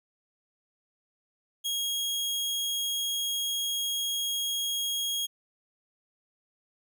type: tone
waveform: sawtooth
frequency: 3282 Hz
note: G#7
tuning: 21 cents flat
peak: -25 dBFS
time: 1.64-5.27 s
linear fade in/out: 20 ms
effects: none